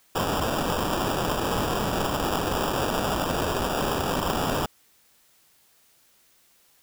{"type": "noise with sample-and-hold", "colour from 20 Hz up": "white", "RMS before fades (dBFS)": -26, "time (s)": [0.15, 4.66], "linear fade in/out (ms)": 5, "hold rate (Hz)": 2100, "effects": ["white hiss -61 dBFS RMS until 6.82 s"]}